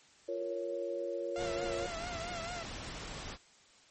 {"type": "chord", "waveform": "sine", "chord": "Bb minor", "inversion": "second", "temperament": "equal", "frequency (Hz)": [349.2, 466.2, 554.4], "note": ["F4", "Bb4", "Db5"], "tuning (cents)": [0, 0, 0], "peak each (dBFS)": [-40, -40, -37], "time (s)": [0.28, 1.87], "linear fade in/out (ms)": 10}
{"type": "noise", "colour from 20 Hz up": "pink", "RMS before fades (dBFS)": -43, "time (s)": [1.36, 3.38], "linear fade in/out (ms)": 50}
{"type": "tone with vibrato", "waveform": "sawtooth", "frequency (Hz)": 686, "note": "F5", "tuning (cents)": -31, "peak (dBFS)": -36, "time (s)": [1.36, 2.63], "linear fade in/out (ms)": 0, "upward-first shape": "triangle", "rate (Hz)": 4.5, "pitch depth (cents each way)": 94}
{"effects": ["white hiss -62 dBFS RMS until 3.9 s", "MP3 32 kbps"]}